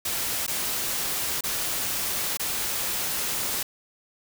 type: noise with dropouts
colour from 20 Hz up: white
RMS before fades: -28 dBFS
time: 0.05-3.63 s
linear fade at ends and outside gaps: 5 ms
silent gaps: 0.466-0.477 / 1.409-1.437 / 2.372-2.395 s
effects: none